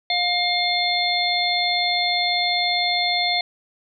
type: harmonic tone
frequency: 709 Hz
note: F5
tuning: 26 cents sharp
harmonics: 1 / 3 / 5 / 6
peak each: -24 / -24 / -24 / -24 dBFS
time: 0.1-3.41 s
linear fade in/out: 2 ms
effects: none